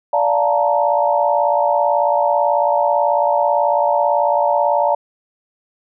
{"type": "chord", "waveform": "sine", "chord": "Bb major seventh", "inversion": "first", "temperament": "just", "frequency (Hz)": [582.7, 699.2, 874.1, 932.3], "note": ["D5", "F5", "A5", "Bb5"], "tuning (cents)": [-14, 2, -12, 0], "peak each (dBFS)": [-17, -19, -19, -19], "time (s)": [0.13, 4.95], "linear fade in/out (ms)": 5, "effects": []}